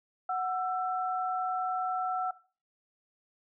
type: tone pair together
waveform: sine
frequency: 740.2 / 1335 Hz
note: F#5 / E6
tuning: 0 / +22 cents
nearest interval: minor seventh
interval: 1022 cents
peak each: -30 / -33 dBFS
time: 0.29-2.31 s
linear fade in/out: 5 ms
effects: noise-tail reverb RT60 0.4 s tail -19 dB re dry